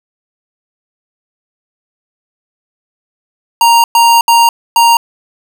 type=tone bursts at uneven times; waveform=square; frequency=932.3 Hz; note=A#5; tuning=in tune; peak=-5 dBFS; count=4; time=3.61-3.84 / 3.95-4.21 / 4.28-4.49 / 4.76-4.97 s; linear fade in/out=2 ms; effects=none